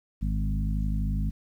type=harmonic tone with a mistuned harmonic; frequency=51.91 Hz; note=G#1; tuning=in tune; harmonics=1 / 2 / 3 / 4 / 5; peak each=-26 / -34 / -33 / -34 / -41 dBFS; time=0.21-1.31 s; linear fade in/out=20 ms; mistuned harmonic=3; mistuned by=-18 cents; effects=10-bit